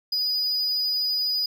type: tone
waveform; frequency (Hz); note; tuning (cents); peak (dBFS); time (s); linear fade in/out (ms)
triangle; 4944; D#8; -12; -21; 0.12-1.46; 5
effects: none